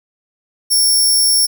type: tone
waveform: 20% pulse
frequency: 5470 Hz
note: F8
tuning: 37 cents flat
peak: -5 dBFS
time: 0.7-1.47 s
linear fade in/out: 20 ms
effects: none